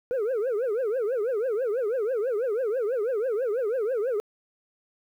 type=tone with vibrato; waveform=sine; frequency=466.2 Hz; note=A#4; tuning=in tune; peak=-21 dBFS; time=0.11-4.2 s; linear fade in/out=0 ms; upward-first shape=triangle; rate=6.1 Hz; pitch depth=290 cents each way; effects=tanh soft clip ceiling -23 dBFS + 10-bit